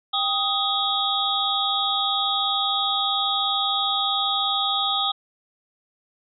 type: tone cluster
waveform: sine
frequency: 791 / 1249 / 3279 / 3493 / 3786 Hz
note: G5 / D#6 / G#7 / A7 / A#7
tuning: +15 / +6 / -23 / -13 / +26 cents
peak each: -27 dBFS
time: 0.13-5.12 s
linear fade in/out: 10 ms
effects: none